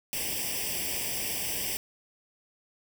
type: noise with comb filter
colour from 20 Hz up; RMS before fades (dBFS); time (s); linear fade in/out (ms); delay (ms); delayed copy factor
white; -32; 0.13-1.77; 0; 0.37; +1
effects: none